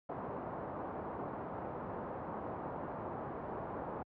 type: low-pass noise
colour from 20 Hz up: white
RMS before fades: -42 dBFS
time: 0.09-4.03 s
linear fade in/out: 5 ms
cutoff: 1000 Hz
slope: 24 dB/octave
effects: high-pass 80 Hz 12 dB/octave